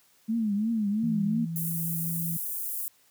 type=tone with vibrato; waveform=sine; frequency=215.5 Hz; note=A3; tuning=36 cents flat; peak=-24 dBFS; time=0.28-1.46 s; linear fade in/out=20 ms; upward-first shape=triangle; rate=2.9 Hz; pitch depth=150 cents each way
type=tone with pitch glide; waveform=sine; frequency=165.4 to 166.94 Hz; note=E3 to E3; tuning=+6 to +22 cents; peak=-30 dBFS; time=1.03-2.37 s; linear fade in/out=5 ms; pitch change=+16 cents; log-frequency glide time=1.89-2.14 s
type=high-pass noise; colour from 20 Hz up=pink; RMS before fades=-33 dBFS; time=1.56-2.88 s; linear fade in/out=0 ms; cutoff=11000 Hz; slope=24 dB/octave
effects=white hiss -63 dBFS RMS until 3.1 s + high-pass 60 Hz 12 dB/octave

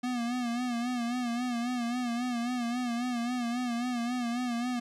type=tone with vibrato; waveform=square; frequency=242.1 Hz; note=B3; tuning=34 cents flat; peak=-30 dBFS; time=0.03-4.8 s; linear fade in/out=10 ms; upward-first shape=sine; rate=3.7 Hz; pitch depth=66 cents each way; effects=low-pass 8000 Hz 12 dB/octave + 11-bit

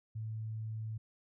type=tone; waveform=sine; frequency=110 Hz; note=A2; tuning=in tune; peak=-37 dBFS; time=0.15-0.98 s; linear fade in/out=10 ms; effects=none

